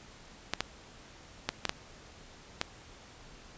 clicks, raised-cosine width 0.2 ms, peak -11 dBFS, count 6, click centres 0.536 / 0.606 / 1.49 / 1.653 / 1.694 / 2.614 s, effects pink hiss -53 dBFS RMS until 3.57 s + resampled to 16000 Hz

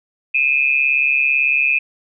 sine tone pair together, 2446 / 2584 Hz, D#7 / E7, -30 / -35 cents, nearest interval minor second, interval 95 cents, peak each -16 dBFS, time 0.34-1.79 s, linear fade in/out 10 ms, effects none

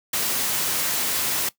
white noise, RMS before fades -24 dBFS, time 0.13-1.49 s, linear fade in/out 5 ms, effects noise-tail reverb RT60 0.1 s tail -18 dB re dry + high-pass 100 Hz 12 dB/octave

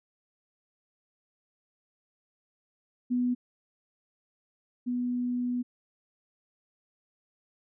sine tone pair in turn, 246.9 / 246 Hz, B3 / B3, 0 / -7 cents, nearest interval unison, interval 7 cents, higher first, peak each -24 / -27 dBFS, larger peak first, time 3.1-3.35 / 4.86-5.63 s, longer second, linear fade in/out 20 ms, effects none

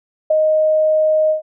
sine tone with ADSR envelope, 622.3 Hz, D#5, in tune, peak -8 dBFS, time 0.3-1.42 s, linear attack 9 ms, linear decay 4 ms, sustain -3 dB, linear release 120 ms, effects none

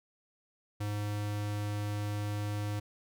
square tone, 103.83 Hz, G#2, in tune, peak -33 dBFS, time 0.8-2.8 s, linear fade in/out 10 ms, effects none

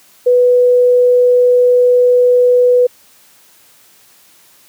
sine tone, 493.9 Hz, B4, in tune, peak -6 dBFS, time 0.26-2.87 s, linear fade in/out 10 ms, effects white hiss -47 dBFS RMS until 4.68 s + high-pass 100 Hz 12 dB/octave

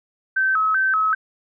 sine tone with vibrato, 1410 Hz, F6, 16 cents sharp, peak -16 dBFS, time 0.36-1.15 s, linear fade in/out 10 ms, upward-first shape square, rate 2.6 Hz, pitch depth 160 cents each way, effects none

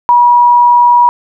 sine tone, 965 Hz, B5, 40 cents flat, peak -3 dBFS, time 0.09-1.09 s, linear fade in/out 0 ms, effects none

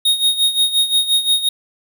square tone with tremolo, 3729 Hz, A#7, in tune, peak -11 dBFS, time 0.05-1.49 s, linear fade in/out 5 ms, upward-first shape sine, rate 5.7 Hz, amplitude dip 75%, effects none

